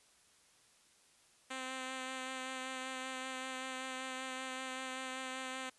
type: tone with vibrato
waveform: 5% pulse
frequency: 260.2 Hz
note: C4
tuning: 9 cents flat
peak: -29 dBFS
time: 1.5-5.7 s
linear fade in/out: 10 ms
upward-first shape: sine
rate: 5.2 Hz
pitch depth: 15 cents each way
effects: white hiss -67 dBFS RMS until 5.78 s + resampled to 24000 Hz